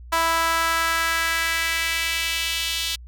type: tone with high-pass filter sweep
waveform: sawtooth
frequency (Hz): 329.6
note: E4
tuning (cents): 0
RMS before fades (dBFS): -23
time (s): 0.12-2.96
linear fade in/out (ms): 10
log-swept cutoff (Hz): 1000 to 3400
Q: 2.1
effects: added 60 Hz sine -38 dBFS peak until 3.07 s